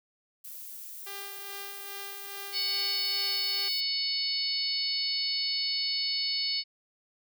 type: noise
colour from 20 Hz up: violet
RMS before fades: -43 dBFS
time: 0.44-3.81 s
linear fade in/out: 10 ms
type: tone with tremolo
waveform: 5% pulse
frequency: 398.4 Hz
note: G4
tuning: 28 cents sharp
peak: -28 dBFS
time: 1.06-3.69 s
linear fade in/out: 10 ms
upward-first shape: sine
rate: 2.4 Hz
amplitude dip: 45%
type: harmonic tone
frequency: 740 Hz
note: F#5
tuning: in tune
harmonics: 3 / 4 / 5 / 6 / 7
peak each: -39 / -39 / -40 / -29 / -35 dBFS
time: 2.52-6.64 s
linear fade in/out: 50 ms
effects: none